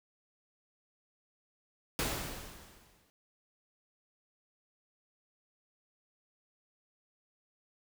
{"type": "noise with exponential decay", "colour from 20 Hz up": "pink", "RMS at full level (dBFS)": -31, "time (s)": [1.99, 3.1], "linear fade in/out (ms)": 0, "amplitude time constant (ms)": 240, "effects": []}